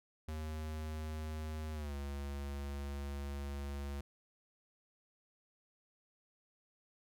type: tone with pitch glide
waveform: square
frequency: 77.78 to 70.51 Hz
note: D#2 to C#2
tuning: 0 to +30 cents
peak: -40 dBFS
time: 0.28-4.01 s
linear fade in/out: 5 ms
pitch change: -170 cents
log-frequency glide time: 1.73-1.95 s
effects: none